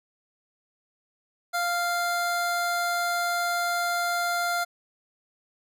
square tone pair together, 698.5 / 1391.4 Hz, F5 / F6, 0 / -7 cents, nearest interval octave, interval 1193 cents, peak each -28 dBFS, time 1.53-4.65 s, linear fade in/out 20 ms, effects none

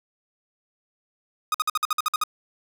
45% pulse tone bursts, 1244.5 Hz, D#6, in tune, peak -20 dBFS, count 10, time 1.52-2.237 s, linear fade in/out 2 ms, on 24 ms, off 53 ms, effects none

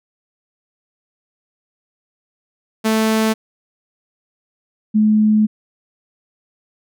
sawtooth / sine tone pair in turn, 220 / 214.2 Hz, A3 / A3, 0 / -46 cents, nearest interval unison, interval 46 cents, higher first, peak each -10 dBFS, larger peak neither, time 2.84-3.34 / 4.94-5.47 s, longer second, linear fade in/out 20 ms, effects none

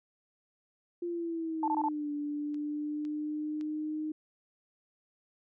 sine exponential two-way sweep, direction down then up, 349.2 to 292 to 309.1 Hz, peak -32 dBFS, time 1.02-4.12 s, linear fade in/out 5 ms, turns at 2.12 s
sine tone bursts, 880 Hz, A5, in tune, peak -27 dBFS, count 4, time 1.63-1.886 s, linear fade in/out 2 ms, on 49 ms, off 20 ms
clicks, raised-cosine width 0.2 ms, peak -40 / -37 / -35 dBFS, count 3, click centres 2.544 / 3.051 / 3.611 s
effects none

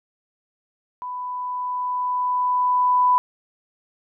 sine tone with level ramp, 995 Hz, B5, 13 cents sharp, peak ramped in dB -28 to -13 dBFS, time 1.02-3.18 s, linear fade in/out 0 ms, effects none

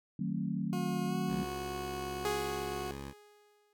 sine chord, D# diminished seventh, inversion none, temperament just, 155.56 / 186.68 / 224 / 268.8 Hz, D#3 / F#3 / A3 / C4, 0 / +16 / +31 / +47 cents, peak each -38 / -35 / -37 / -41 dBFS, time 0.19-1.44 s, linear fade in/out 5 ms
20% pulse tone with pitch glide, 359.6 to 366.7 Hz, F#4 to F#4, -49 to -15 cents, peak -33 dBFS, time 0.73-2.91 s, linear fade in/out 0 ms, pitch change +34 cents, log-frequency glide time 1.07-1.15 s
10% pulse tone, 69 Hz, C#2, 7 cents flat, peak -33 dBFS, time 1.27-3.14 s, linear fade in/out 50 ms
sawtooth tone with exponential decay, 415.3 Hz, G#4, in tune, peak -26 dBFS, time 2.25-3.73 s, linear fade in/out 1 ms, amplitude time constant 320 ms
effects none

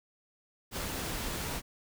pink noise, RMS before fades -36 dBFS, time 0.71-1.62 s, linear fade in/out 50 ms, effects none

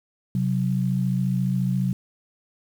sine tone pair together, 131.24 / 185.6 Hz, C3 / F#3, +6 / +6 cents, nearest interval tritone, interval 600 cents, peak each -23 dBFS, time 0.35-1.93 s, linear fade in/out 2 ms, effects 8-bit

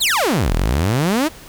sawtooth exponential two-way sweep, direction down then up, 4560 to 36.61 to 335.8 Hz, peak -11 dBFS, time 0-1.29 s, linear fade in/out 20 ms, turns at 0.53 s, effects pink hiss -40 dBFS RMS until 1.48 s

